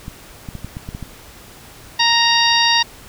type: clicks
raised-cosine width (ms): 5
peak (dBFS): -16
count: 8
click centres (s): 0.081 / 0.488 / 0.553 / 0.646 / 0.769 / 0.889 / 0.949 / 1.027
type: harmonic tone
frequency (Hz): 932.3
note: A#5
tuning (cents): 0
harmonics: 1 / 2 / 3 / 4 / 5 / 6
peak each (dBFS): -18 / -19 / -20 / -18 / -19 / -23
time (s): 1.99-2.83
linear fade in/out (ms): 10
effects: pink hiss -41 dBFS RMS until 3.08 s